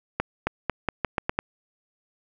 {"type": "accelerating click train", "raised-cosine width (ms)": 0.5, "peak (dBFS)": -8, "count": 8, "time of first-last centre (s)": [0.2, 1.39], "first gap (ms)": 270, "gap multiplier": 0.84, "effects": []}